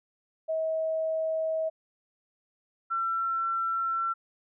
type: tone pair in turn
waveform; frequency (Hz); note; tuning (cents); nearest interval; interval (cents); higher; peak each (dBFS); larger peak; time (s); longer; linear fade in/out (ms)
sine; 640 / 1349.1; D#5 / E6; +49 / +40; octave + minor second; 1291; second; -26; neither; 0.48-1.7 / 2.9-4.14; second; 20
effects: none